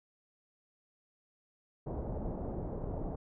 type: low-pass noise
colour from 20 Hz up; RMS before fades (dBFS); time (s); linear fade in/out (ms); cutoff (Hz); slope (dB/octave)
pink; -38; 1.86-3.16; 10; 750; 24
effects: none